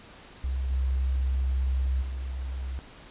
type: tone with level steps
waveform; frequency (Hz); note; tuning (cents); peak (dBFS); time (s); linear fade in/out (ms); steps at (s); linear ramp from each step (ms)
sine; 65.41; C2; 0; -26 / -23 / -30; 0.44-2.79; 0; 0.7 / 2.01; 20
effects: pink hiss -49 dBFS RMS until 3.1 s + resampled to 8000 Hz